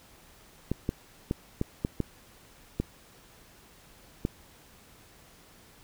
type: clicks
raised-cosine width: 3 ms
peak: -14 dBFS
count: 8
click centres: 0.716 / 0.891 / 1.311 / 1.614 / 1.849 / 2.003 / 2.8 / 4.251 s
effects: pink hiss -56 dBFS RMS until 5.83 s